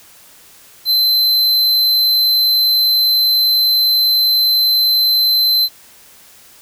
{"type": "tone", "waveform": "square", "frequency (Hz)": 4075, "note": "C8", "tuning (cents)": -47, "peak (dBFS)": -11, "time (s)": [0.85, 5.69], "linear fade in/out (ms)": 50, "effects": ["white hiss -44 dBFS RMS until 6.61 s"]}